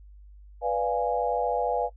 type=chord; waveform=sine; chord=B diminished seventh; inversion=none; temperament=equal with one note detuned; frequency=493.9 / 587.3 / 695.6 / 830.6 Hz; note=B4 / D5 / F5 / Ab5; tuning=0 / 0 / -7 / 0 cents; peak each=-28 / -31 / -29 / -29 dBFS; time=0.61-1.9 s; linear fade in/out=50 ms; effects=noise-tail reverb RT60 0.1 s tail -19 dB re dry + added 50 Hz sine -46 dBFS peak until 1.96 s